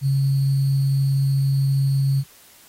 sine tone with sample-and-hold, 137 Hz, C#3, 20 cents flat, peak -16 dBFS, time 0.01-2.24 s, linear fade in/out 50 ms, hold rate 4410 Hz, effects white hiss -50 dBFS RMS until 2.68 s + AAC 48 kbps

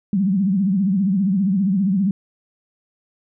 sine tone with vibrato, 193 Hz, G3, 27 cents flat, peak -15 dBFS, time 0.13-2.11 s, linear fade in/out 2 ms, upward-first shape triangle, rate 15 Hz, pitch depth 170 cents each way, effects none

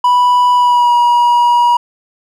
triangle tone with pitch glide, 985 to 960.8 Hz, B5 to B5, -5 to -48 cents, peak -5 dBFS, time 0.04-1.77 s, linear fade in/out 5 ms, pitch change -43 cents, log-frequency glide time 0.54-0.93 s, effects none

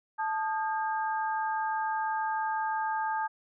sine tone cluster, 877 / 1232 / 1608 Hz, A5 / D#6 / G6, -6 / -17 / +44 cents, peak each -29 / -37 / -36 dBFS, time 0.18-3.28 s, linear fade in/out 20 ms, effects none

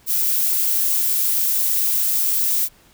violet noise, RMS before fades -19 dBFS, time 0.06-2.69 s, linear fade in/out 50 ms, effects pink hiss -53 dBFS RMS until 2.93 s

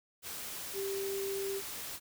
sine tone in noise, 392.3 Hz, G4, 1 cent sharp, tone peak -34 dBFS, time 0.73-1.62 s, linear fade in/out 50 ms, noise white, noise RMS -42 dBFS, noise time 0.22-2 s, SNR +5 dB, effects none

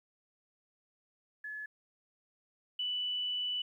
sine tone pair in turn, 1710 / 2973 Hz, A6 / F#7, -50 / +8 cents, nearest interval minor seventh, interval 958 cents, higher second, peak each -39 / -32 dBFS, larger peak second, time 1.44-1.66 / 2.79-3.62 s, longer second, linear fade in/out 5 ms, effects 12-bit

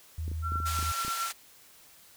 sine tone, 80.3 Hz, E2, 45 cents flat, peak -31 dBFS, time 0.18-0.92 s, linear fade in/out 5 ms
clicks, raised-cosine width 3 ms, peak -29 dBFS, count 9, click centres 0.28 / 0.316 / 0.52 / 0.557 / 0.602 / 0.79 / 0.828 / 1.049 / 1.081 s
sine tone with tremolo, 1357 Hz, E6, 50 cents sharp, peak -29 dBFS, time 0.42-1.32 s, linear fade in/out 50 ms, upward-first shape sine, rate 9 Hz, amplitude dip 45%
white band-pass noise, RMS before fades -37 dBFS, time 0.65-1.33 s, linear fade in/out 20 ms, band 790 to 9600 Hz, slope 12 dB/octave
effects white hiss -56 dBFS RMS until 2.16 s

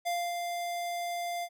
square tone with ADSR envelope, 696 Hz, F5, 6 cents flat, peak -29 dBFS, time 0.05-1.49 s, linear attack 22 ms, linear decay 260 ms, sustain -4 dB, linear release 60 ms, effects none

